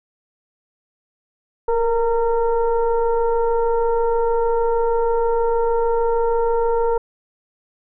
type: tone with frequency modulation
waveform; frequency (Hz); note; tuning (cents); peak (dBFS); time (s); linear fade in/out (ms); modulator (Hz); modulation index
sine; 466.2; A#4; 0; -15; 1.68-6.98; 5; 453; 0.92
effects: none